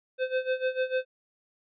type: tone with tremolo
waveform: square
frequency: 515 Hz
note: C5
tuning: 28 cents flat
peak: -24 dBFS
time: 0.18-1.05 s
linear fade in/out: 50 ms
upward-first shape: sine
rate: 6.7 Hz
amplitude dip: 85%
effects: resampled to 8000 Hz